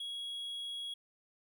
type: tone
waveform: triangle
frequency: 3322 Hz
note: G#7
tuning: in tune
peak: -37 dBFS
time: 0-0.94 s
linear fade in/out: 5 ms
effects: none